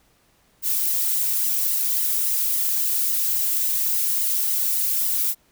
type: noise with flanger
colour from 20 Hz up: violet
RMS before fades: -22 dBFS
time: 0.62-5.35 s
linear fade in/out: 50 ms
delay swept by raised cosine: 0.98 to 2.68 ms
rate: 3.6 Hz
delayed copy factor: +0.95
effects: pink hiss -61 dBFS RMS until 5.51 s